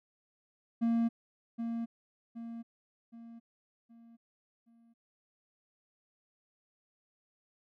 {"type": "tone with echo", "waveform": "triangle", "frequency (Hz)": 231.2, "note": "A#3", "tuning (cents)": -14, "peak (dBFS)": -24, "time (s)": [0.81, 1.09], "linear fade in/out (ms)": 20, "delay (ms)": 770, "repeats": 5, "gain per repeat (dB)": -7, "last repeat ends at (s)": 4.94, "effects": []}